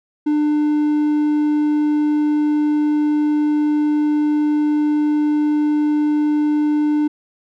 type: tone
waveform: triangle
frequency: 299.1 Hz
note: D4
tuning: 32 cents sharp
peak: -12 dBFS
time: 0.26-7.08 s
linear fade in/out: 10 ms
effects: none